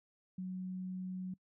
sine tone, 185 Hz, F#3, in tune, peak -38 dBFS, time 0.38-1.34 s, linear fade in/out 5 ms, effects noise-tail reverb RT60 0.1 s tail -23 dB re dry

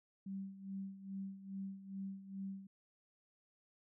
sine tone with tremolo, 194.2 Hz, G3, 16 cents flat, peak -40 dBFS, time 0.26-2.67 s, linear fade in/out 5 ms, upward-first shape sine, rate 2.4 Hz, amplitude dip 75%, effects none

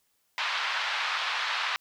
pink band-pass noise, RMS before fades -30 dBFS, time 0.38-1.76 s, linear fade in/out 0 ms, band 950 to 4100 Hz, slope 24 dB/octave, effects white hiss -72 dBFS RMS until 1.8 s

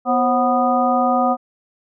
harmonic tone with a mistuned harmonic, 246.9 Hz, B3, in tune, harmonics 1 / 2 / 3 / 4 / 5, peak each -20 / -22 / -17 / -29 / -21 dBFS, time 0.05-1.37 s, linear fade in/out 50 ms, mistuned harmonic 2, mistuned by +130 cents, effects none

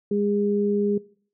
sine tone pair together, 204.6 / 408.5 Hz, G#3 / G#4, -26 / -29 cents, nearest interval octave, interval 1197 cents, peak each -23 dBFS, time 0.11-0.98 s, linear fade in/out 5 ms, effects noise-tail reverb RT60 0.5 s tail -21 dB re dry

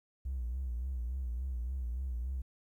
triangle tone with vibrato, 62.5 Hz, B1, 21 cents sharp, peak -30 dBFS, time 0.25-2.42 s, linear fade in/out 10 ms, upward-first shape sine, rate 3.5 Hz, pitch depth 110 cents each way, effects tanh soft clip ceiling -31 dBFS + 12-bit

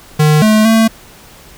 square tone with pitch steps, 152.2 / 215.7 / 223.7 Hz, D#3 / A3 / A3, -38 / -34 / +29 cents, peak -7 dBFS, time 0.19-0.88 s, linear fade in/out 10 ms, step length 230 ms, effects pink hiss -39 dBFS RMS until 1.57 s

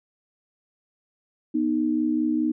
sine tone pair together, 244.4 / 309.2 Hz, B3 / D#4, -18 / -11 cents, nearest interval major third, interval 407 cents, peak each -25 / -22 dBFS, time 1.54-2.52 s, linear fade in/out 10 ms, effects none

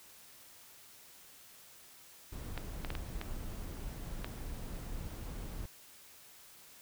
brown noise, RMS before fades -42 dBFS, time 2.32-5.66 s, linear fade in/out 5 ms
clicks, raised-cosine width 0.3 ms, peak -23 dBFS, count 6, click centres 2.577 / 2.848 / 2.904 / 2.952 / 3.214 / 4.245 s
effects white hiss -57 dBFS RMS until 6.81 s

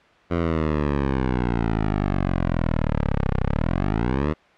10% pulse exponential two-way sweep, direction down then up, 87.31 to 31.77 to 79.8 Hz, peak -12 dBFS, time 0.3-4.34 s, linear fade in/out 20 ms, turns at 3.41 s, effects white hiss -53 dBFS RMS until 4.57 s + low-pass 2000 Hz 12 dB/octave

